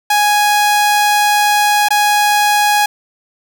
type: tone with dropouts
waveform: sawtooth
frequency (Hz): 830.6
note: G#5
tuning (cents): 0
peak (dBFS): -6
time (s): 0.1-2.86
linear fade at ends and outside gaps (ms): 5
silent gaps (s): 1.886-1.905
effects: none